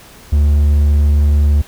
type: tone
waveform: triangle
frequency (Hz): 73.2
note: D2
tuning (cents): -5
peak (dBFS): -6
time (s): 0.32-1.62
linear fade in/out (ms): 10
effects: pink hiss -40 dBFS RMS until 1.67 s